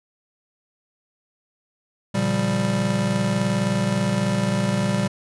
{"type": "chord", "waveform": "square", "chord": "G half-diminished seventh", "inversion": "first", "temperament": "just", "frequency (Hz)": [117.6, 141.12, 176.4, 196], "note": ["Bb2", "Db3", "F3", "G3"], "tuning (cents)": [16, 31, 18, 0], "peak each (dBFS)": [-27, -29, -29, -23], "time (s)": [2.14, 5.08], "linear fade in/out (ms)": 10, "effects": ["resampled to 24000 Hz"]}